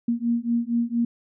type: beating tone pair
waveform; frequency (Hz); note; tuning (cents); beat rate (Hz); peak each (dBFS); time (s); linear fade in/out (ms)
sine; 233.1 / 237.4; A#3 / A#3; 0 / +32; 4.3; -24; 0.08-1.05; 5
effects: none